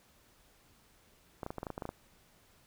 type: clicks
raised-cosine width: 1 ms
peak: -24 dBFS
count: 11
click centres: 1.432 / 1.464 / 1.505 / 1.583 / 1.631 / 1.668 / 1.703 / 1.779 / 1.822 / 1.854 / 1.891 s
effects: pink hiss -65 dBFS RMS until 2.66 s